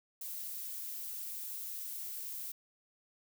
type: noise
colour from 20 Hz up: violet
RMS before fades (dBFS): -42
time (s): 0.21-2.52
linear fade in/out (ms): 5
effects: none